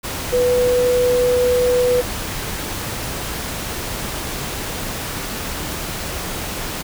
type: tone in noise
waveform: sine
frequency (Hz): 494.7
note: B4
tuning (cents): +3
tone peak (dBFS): -13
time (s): 0.32-2.02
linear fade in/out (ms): 20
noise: pink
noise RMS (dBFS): -26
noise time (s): 0.03-6.83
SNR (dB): +10
effects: none